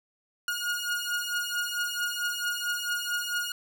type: beating tone pair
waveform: sawtooth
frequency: 1433 / 1437.5 Hz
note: F6 / F6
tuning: +44 / +50 cents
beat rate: 4.5 Hz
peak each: -28 dBFS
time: 0.48-3.52 s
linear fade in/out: 2 ms
effects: none